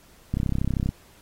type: click train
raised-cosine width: 5 ms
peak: -12 dBFS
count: 19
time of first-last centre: 0.34-0.89 s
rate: 32.7 Hz
effects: pink hiss -55 dBFS RMS until 1.21 s + AAC 48 kbps